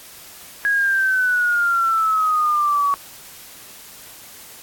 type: exponential sweep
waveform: sine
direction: down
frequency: 1661.2 to 1125 Hz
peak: -15 dBFS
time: 0.65-2.94 s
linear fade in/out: 0 ms
effects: white hiss -41 dBFS RMS until 4.62 s + AAC 64 kbps